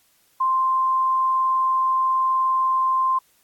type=tone; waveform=sine; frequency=1046.5 Hz; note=C6; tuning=in tune; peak=-17 dBFS; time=0.4-3.19 s; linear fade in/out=10 ms; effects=white hiss -61 dBFS RMS until 3.43 s + AAC 64 kbps